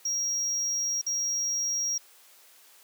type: tone with dropouts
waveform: triangle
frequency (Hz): 5640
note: F8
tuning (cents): +16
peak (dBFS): -25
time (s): 0.05-1.98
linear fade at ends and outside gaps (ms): 5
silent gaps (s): 1.015-1.064
effects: white hiss -56 dBFS RMS until 2.83 s + high-pass 400 Hz 12 dB/octave